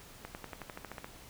accelerating click train, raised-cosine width 0.5 ms, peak -26 dBFS, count 11, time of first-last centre 0.25-1.045 s, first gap 99 ms, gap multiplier 0.95, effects pink hiss -53 dBFS RMS until 1.29 s

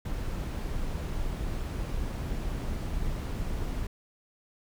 brown noise, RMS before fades -32 dBFS, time 0.05-3.87 s, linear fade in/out 5 ms, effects none

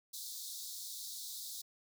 pink high-pass noise, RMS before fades -45 dBFS, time 0.13-1.62 s, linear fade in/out 10 ms, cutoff 3600 Hz, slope 96 dB/octave, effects none

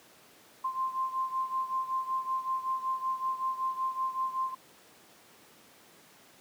sine beating tone pair, 1046.5 / 1051.8 Hz, C6 / C6, 0 / +9 cents, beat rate 5.3 Hz, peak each -31 / -35 dBFS, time 0.64-4.55 s, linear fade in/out 10 ms, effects pink hiss -57 dBFS RMS until 6.4 s + high-pass 200 Hz 12 dB/octave

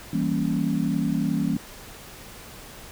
sine chord, E diminished seventh, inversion none, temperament equal with one note detuned, 164.81 / 196 / 233.1 / 276.2 Hz, E3 / G3 / Bb3 / Db4, 0 / 0 / 0 / -6 cents, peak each -27 dBFS, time 0.13-1.57 s, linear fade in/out 5 ms, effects pink hiss -43 dBFS RMS until 2.91 s

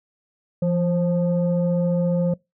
sine tone pair together, 171.6 / 529.3 Hz, F3 / C5, -30 / +20 cents, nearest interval octave + minor sixth, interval 1950 cents, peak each -18 / -22 dBFS, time 0.62-2.34 s, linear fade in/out 5 ms, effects noise-tail reverb RT60 0.2 s tail -24 dB re dry + tanh soft clip ceiling -13 dBFS

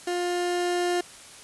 30% pulse tone with level ramp, 353.4 Hz, F4, 21 cents sharp, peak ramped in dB -23 to -20 dBFS, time 0.07-1.01 s, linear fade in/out 5 ms, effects white hiss -46 dBFS RMS until 1.43 s + resampled to 24000 Hz

